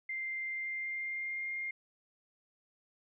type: tone with pitch glide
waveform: sine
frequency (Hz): 2093 to 2119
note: C7 to C7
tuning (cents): 0 to +21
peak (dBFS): -35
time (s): 0.09-1.71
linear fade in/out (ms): 5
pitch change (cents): +21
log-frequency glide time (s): 0.5-1.5
effects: none